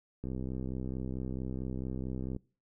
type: click train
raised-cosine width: 3 ms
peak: -25 dBFS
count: 138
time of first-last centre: 0.24-2.364 s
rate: 64.5 Hz
effects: noise-tail reverb RT60 0.4 s tail -24 dB re dry